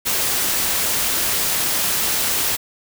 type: noise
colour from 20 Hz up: white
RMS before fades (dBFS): -20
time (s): 0.05-2.57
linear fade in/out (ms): 20
effects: none